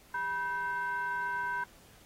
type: ring-modulated tone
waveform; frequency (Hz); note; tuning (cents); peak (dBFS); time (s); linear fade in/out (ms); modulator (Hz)
triangle; 286.7; D4; -42; -26; 0.14-1.64; 5; 1260
effects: pink hiss -59 dBFS RMS until 2.05 s + AAC 48 kbps